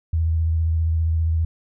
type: tone with vibrato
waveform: sine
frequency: 81.2 Hz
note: E2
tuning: 26 cents flat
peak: -17 dBFS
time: 0.13-1.45 s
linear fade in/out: 5 ms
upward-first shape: sine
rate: 15 Hz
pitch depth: 30 cents each way
effects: none